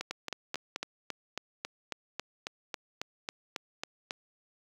two click trains, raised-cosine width 0.2 ms, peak -17 / -17 dBFS, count 4 / 16, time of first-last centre 0.11-0.761 / 0.01-4.108 s, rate 4.61 / 3.66 Hz, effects high-pass 200 Hz 12 dB/octave + 8-bit

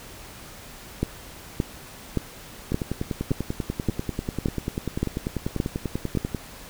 two click trains, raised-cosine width 3 ms, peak -9 / -13 dBFS, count 10 / 38, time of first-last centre 1.03-6.173 / 2.72-6.347 s, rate 1.75 / 10.2 Hz, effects pink hiss -43 dBFS RMS until 6.69 s

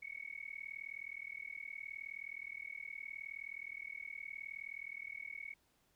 sine tone with amplitude modulation, 2217 Hz, C#7, in tune, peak -40 dBFS, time 0.02-5.54 s, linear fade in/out 10 ms, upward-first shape sine, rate 39.2 Hz, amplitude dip 100%, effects pink hiss -75 dBFS RMS until 5.95 s

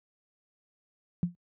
sine tone with exponential decay, 174.61 Hz, F3, in tune, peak -20 dBFS, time 1.23-1.35 s, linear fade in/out 0 ms, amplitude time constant 26 ms, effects high-pass 60 Hz 12 dB/octave

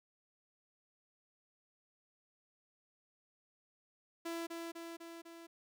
sawtooth tone with echo, 334.5 Hz, E4, 25 cents sharp, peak -35 dBFS, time 4.25-4.47 s, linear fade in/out 10 ms, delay 250 ms, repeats 4, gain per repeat -3 dB, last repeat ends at 5.47 s, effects none

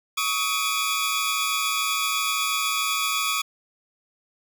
sawtooth tone cluster, 1125 / 1268 / 2423 / 3383 Hz, C#6 / D#6 / D#7 / G#7, +25 / +32 / -47 / +31 cents, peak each -25 dBFS, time 0.17-3.42 s, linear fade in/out 10 ms, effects 9-bit

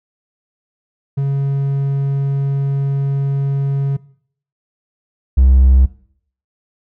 triangle tone pair in turn, 138.5 / 65.22 Hz, C#3 / C2, -1 / -5 cents, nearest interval octave + minor second, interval 1304 cents, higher first, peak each -12 / -4 dBFS, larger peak second, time 1.17-3.97 / 5.37-5.86 s, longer first, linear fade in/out 10 ms, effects noise-tail reverb RT60 0.6 s tail -20 dB re dry + tanh soft clip ceiling 0 dBFS

